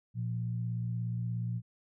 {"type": "tone pair together", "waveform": "sine", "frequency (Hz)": [117.57, 174.5], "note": ["A#2", "F3"], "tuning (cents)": [15, -1], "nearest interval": "perfect fifth", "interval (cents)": 684, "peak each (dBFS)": [-32, -39], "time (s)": [0.14, 1.62], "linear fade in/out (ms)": 50, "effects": []}